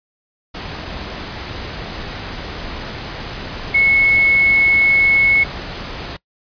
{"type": "tone in noise", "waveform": "sine", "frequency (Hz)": 2193, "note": "C#7", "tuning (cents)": -19, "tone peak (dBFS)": -10, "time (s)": [3.74, 5.44], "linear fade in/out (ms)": 10, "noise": "pink", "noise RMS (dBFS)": -28, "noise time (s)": [0.54, 6.17], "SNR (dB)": 15, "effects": ["noise-tail reverb RT60 0.1 s tail -22 dB re dry", "resampled to 11025 Hz"]}